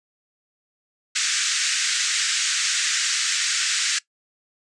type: band-pass noise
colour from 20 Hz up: white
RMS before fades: -23 dBFS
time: 1.15-3.99 s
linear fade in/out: 10 ms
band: 1400 to 7900 Hz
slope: 48 dB/octave
effects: noise-tail reverb RT60 0.1 s tail -19 dB re dry + resampled to 24000 Hz